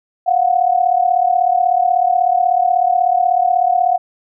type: tone pair together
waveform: sine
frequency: 703.7 / 740 Hz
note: F5 / F#5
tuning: +13 / 0 cents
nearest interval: minor second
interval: 87 cents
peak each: -14 dBFS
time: 0.26-3.98 s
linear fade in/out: 20 ms
effects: none